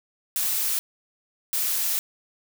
blue noise bursts at uneven times, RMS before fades -25 dBFS, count 2, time 0.36-0.79 / 1.53-1.99 s, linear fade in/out 0 ms, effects none

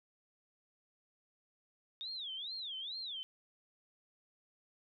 sine tone with vibrato, 3600 Hz, A7, 39 cents sharp, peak -40 dBFS, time 2.01-3.23 s, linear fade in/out 0 ms, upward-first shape sine, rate 2.3 Hz, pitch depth 280 cents each way, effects none

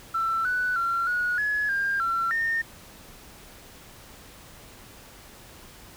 sine tone with pitch steps, 1337 / 1488 / 1369 / 1455 / 1694 / 1602 / 1355 / 1826 Hz, E6 / F#6 / F6 / F#6 / G#6 / G6 / E6 / A#6, +24 / +9 / -35 / -29 / +34 / +37 / +47 / -36 cents, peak -22 dBFS, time 0.14-2.62 s, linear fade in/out 10 ms, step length 310 ms, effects tanh soft clip ceiling -18 dBFS + pink hiss -48 dBFS RMS until 5.96 s

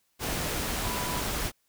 sine tone in noise, 987.8 Hz, B5, in tune, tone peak -36 dBFS, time 0.83-1.24 s, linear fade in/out 50 ms, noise pink, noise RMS -31 dBFS, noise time 0.19-1.52 s, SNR -8 dB, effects white hiss -72 dBFS RMS until 1.68 s

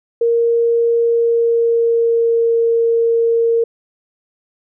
sine tone with pitch glide, 466.2 to 461.6 Hz, A#4 to A#4, 0 to -17 cents, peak -11 dBFS, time 0.21-3.64 s, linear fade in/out 5 ms, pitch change -17 cents, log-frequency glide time 0.99-2.55 s, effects none

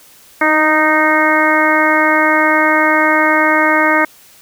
harmonic tone with a mistuned harmonic, 309.3 Hz, D#4, 10 cents flat, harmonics 1 / 2 / 3 / 4 / 5 / 6 / 7, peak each -17 / -17 / -17 / -17 / -17 / -17 / -17 dBFS, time 0.41-4.05 s, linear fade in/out 5 ms, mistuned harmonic 1, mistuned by +19 cents, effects white hiss -44 dBFS RMS until 4.41 s

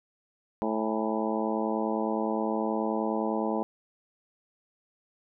harmonic tone with a mistuned harmonic, 109.6 Hz, A2, 6 cents flat, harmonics 2 / 3 / 4 / 5 / 6 / 7 / 8 / 9, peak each -31 / -33 / -34 / -35 / -36 / -36 / -37 / -38 dBFS, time 0.62-3.63 s, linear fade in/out 0 ms, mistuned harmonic 7, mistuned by +66 cents, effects none

